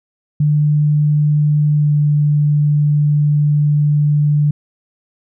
sine tone with pitch glide, 149.1 to 147.81 Hz, D3 to D3, +27 to +11 cents, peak -10 dBFS, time 0.4-4.51 s, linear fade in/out 5 ms, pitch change -16 cents, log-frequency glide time 1.75-1.9 s, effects none

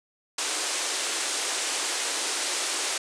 white band-pass noise, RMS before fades -29 dBFS, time 0.38-2.98 s, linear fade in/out 5 ms, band 290 to 9300 Hz, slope 48 dB/octave, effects none

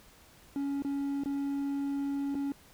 triangle tone with dropouts, 279.8 Hz, C#4, 16 cents sharp, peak -28 dBFS, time 0.56-2.52 s, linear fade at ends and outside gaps 1 ms, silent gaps 0.822-0.848 / 1.236-1.258 / 2.345-2.352 s, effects pink hiss -58 dBFS RMS until 2.73 s

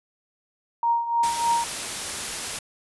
sine tone with tremolo, 935 Hz, A#5, 5 cents sharp, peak -17 dBFS, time 0.83-1.64 s, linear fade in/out 2 ms, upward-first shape triangle, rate 3.3 Hz, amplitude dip 75%
white noise, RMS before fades -30 dBFS, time 1.23-2.59 s, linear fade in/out 5 ms
effects resampled to 24000 Hz

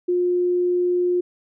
sine tone, 356.3 Hz, F4, 35 cents sharp, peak -17 dBFS, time 0.08-1.21 s, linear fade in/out 10 ms, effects none

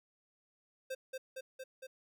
square tone with echo, 523.3 Hz, C5, in tune, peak -38 dBFS, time 0.9-0.95 s, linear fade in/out 10 ms, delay 230 ms, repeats 4, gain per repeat -2 dB, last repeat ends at 1.87 s, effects none

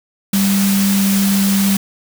sine tone in noise, 197.1 Hz, G3, 10 cents sharp, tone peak -12 dBFS, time 0.33-1.77 s, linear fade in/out 5 ms, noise white, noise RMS -21 dBFS, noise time 0.33-1.77 s, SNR +6 dB, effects none

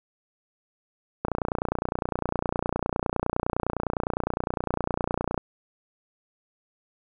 click train, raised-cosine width 1 ms, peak -11 dBFS, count 124, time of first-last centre 1.25-5.378 s, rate 29.8 Hz, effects none

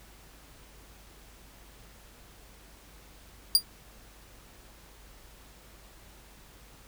sawtooth tone with exponential decay, 4785 Hz, D8, 32 cents sharp, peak -10 dBFS, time 3.55-3.63 s, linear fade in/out 1 ms, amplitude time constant 16 ms, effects added 50 Hz sine -55 dBFS peak until 6.87 s + pink hiss -55 dBFS RMS until 6.87 s

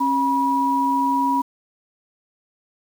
sine tone pair together, 271.9 / 969 Hz, C#4 / B5, -33 / -33 cents, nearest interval octave + minor seventh, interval 2200 cents, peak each -22 / -18 dBFS, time 0-1.42 s, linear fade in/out 10 ms, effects 7-bit

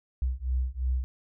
sine beating tone pair, 62.2 / 65.1 Hz, B1 / C2, +13 / -8 cents, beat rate 2.9 Hz, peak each -29 dBFS, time 0.22-1.04 s, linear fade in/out 0 ms, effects none

